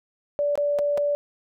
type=tone with dropouts; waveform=sine; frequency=580 Hz; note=D5; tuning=22 cents flat; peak=-20 dBFS; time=0.39-1.15 s; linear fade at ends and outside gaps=0 ms; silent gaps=0.555-0.576 / 0.787-0.791 / 0.975-0.979 s; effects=none